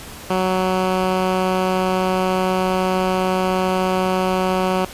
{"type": "tone with low-pass filter", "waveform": "10% pulse", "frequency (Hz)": 185.9, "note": "F#3", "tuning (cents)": 8, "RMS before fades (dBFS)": -19, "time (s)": [0.3, 4.85], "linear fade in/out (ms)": 2, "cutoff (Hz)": 3700, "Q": 0.52, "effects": ["pink hiss -36 dBFS RMS until 4.93 s", "resampled to 32000 Hz"]}